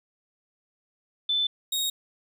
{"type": "tone pair in turn", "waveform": ["sine", "sawtooth"], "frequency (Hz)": [3520, 3755], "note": ["A7", "A#7"], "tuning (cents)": [0, 12], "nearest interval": "minor second", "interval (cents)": 112, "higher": "second", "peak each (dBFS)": -22, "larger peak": "neither", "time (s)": [[1.29, 1.47], [1.72, 1.9]], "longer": "neither", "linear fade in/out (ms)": 5, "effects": []}